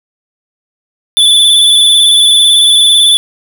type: tone with vibrato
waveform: square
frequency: 3483 Hz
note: A7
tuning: 18 cents flat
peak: -4 dBFS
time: 1.17-3.17 s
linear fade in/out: 0 ms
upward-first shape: square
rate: 18 Hz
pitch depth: 23 cents each way
effects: none